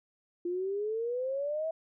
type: exponential sweep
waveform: sine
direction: up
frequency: 344.6 to 655 Hz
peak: -30 dBFS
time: 0.45-1.71 s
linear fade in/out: 5 ms
effects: none